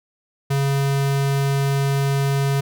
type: tone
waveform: square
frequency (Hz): 138.59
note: C#3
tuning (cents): 0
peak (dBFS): -18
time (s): 0.5-2.61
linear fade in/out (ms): 10
effects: none